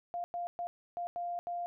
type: tone bursts at uneven times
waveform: sine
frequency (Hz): 698.5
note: F5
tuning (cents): 0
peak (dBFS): -34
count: 6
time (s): 0.14-0.24 / 0.34-0.47 / 0.59-0.67 / 0.97-1.07 / 1.16-1.39 / 1.47-1.66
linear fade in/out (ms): 0
effects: none